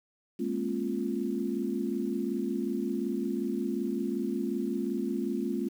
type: chord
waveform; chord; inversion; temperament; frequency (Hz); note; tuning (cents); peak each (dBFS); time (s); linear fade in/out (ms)
sine; Bb minor seventh; third; equal with one note detuned; 207.7 / 233.1 / 270.4 / 349.2; Ab3 / Bb3 / Db4 / F4; 0 / 0 / -43 / 0; -34; 0.39-5.69; 10
effects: 9-bit